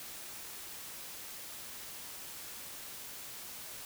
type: silence
effects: white hiss -46 dBFS RMS until 3.85 s